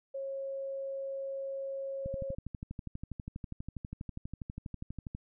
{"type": "tone", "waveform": "sine", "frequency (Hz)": 544, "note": "C#5", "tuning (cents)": -33, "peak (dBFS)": -35, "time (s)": [0.14, 2.35], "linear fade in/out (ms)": 10}
{"type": "click train", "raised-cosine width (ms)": 5, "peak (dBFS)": -27, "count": 39, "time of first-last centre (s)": [2.06, 5.149], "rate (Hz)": 12.3}
{"effects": []}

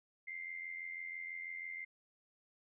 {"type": "tone with amplitude modulation", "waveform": "sine", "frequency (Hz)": 2093, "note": "C7", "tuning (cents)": 0, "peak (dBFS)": -39, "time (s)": [0.27, 1.85], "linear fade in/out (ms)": 10, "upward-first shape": "sine", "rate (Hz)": 86.1, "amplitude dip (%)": 65, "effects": []}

